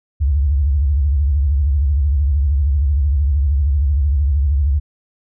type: tone with vibrato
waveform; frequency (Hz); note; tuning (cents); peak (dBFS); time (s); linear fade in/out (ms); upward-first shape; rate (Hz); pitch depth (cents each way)
sine; 70.7; C#2; +35; -12; 0.2-4.8; 20; sine; 13; 170
effects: none